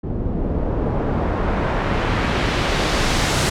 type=noise with low-pass filter sweep; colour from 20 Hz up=pink; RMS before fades=-20 dBFS; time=0.03-3.5 s; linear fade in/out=10 ms; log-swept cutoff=310 to 8500 Hz; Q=0.78; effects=none